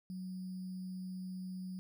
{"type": "tone with sample-and-hold", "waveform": "sine", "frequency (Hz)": 185, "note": "F#3", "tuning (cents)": 0, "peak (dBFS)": -40, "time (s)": [0.1, 1.79], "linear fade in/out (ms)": 0, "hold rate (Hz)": 4900, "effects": []}